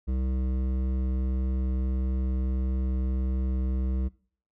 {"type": "tone with hard clipping", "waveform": "sine", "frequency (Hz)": 64.4, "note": "C2", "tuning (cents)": -27, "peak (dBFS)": -27, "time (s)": [0.07, 4.09], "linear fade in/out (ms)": 20, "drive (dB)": 12, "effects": ["noise-tail reverb RT60 0.5 s tail -22 dB re dry"]}